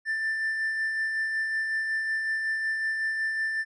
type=tone with tremolo; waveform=triangle; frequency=1775 Hz; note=A6; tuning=15 cents sharp; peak=-22 dBFS; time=0.05-3.65 s; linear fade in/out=50 ms; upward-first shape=sine; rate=5.4 Hz; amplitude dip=35%; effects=tanh soft clip ceiling -19 dBFS + resampled to 24000 Hz